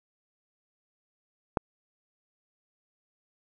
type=click; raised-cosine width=1 ms; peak=-10 dBFS; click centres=1.572 s; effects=none